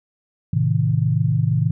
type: chord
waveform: sine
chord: A diminished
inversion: none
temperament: just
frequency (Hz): 110 / 132 / 158.4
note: A2 / C3 / Eb3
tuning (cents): 0 / +16 / +31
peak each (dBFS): -20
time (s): 0.53-1.71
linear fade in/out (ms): 5
effects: none